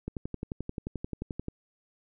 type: click train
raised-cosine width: 3 ms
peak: -21 dBFS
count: 17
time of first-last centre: 0.08-1.484 s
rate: 11.4 Hz
effects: none